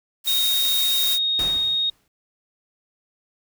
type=noise; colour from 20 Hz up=blue; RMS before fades=-25 dBFS; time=0.24-1.19 s; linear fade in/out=50 ms
type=tone; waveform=sine; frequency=3729 Hz; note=A#7; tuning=in tune; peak=-19 dBFS; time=0.27-1.9 s; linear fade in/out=5 ms
type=noise with exponential decay; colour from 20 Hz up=pink; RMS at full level=-29 dBFS; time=1.39-2.08 s; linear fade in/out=2 ms; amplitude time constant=150 ms
effects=none